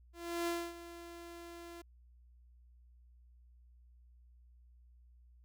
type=tone with ADSR envelope; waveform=sawtooth; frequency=341.8 Hz; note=F4; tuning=37 cents flat; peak=-29 dBFS; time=0.13-1.82 s; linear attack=340 ms; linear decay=260 ms; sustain=-15 dB; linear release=8 ms; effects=added 60 Hz sine -59 dBFS peak until 5.44 s